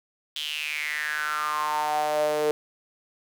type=tone with high-pass filter sweep; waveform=sawtooth; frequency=151.2 Hz; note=D#3; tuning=49 cents flat; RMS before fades=-27 dBFS; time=0.36-2.51 s; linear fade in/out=0 ms; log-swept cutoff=3300 to 460 Hz; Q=7.2; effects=none